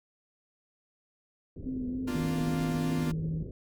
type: low-pass noise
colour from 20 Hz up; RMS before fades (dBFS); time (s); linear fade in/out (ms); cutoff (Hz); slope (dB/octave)
pink; -41; 1.56-3.51; 2; 490; 48
type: tone with vibrato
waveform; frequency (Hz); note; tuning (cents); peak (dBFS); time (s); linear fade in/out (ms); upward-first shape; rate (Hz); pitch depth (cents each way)
sine; 254.7; C4; -46; -31; 1.65-3.11; 20; sine; 3.4; 33
type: chord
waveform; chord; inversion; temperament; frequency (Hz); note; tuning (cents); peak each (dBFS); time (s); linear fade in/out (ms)
sawtooth; Bb major; none; equal; 233.1 / 293.7 / 349.2; Bb3 / D4 / F4; 0 / 0 / 0; -35 / -37 / -34; 2.07-3.12; 10
type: tone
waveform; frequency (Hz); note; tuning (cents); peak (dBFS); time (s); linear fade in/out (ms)
sine; 160; D#3; +49; -30; 2.15-3.43; 5
effects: none